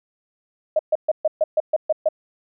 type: tone bursts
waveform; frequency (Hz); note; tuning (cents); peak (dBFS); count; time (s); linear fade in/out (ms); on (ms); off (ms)
sine; 622; D#5; -1; -14; 9; 0.76-2.088; 5; 32; 130
effects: none